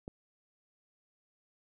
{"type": "click", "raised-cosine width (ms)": 2, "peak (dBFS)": -28, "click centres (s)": 0.079, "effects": []}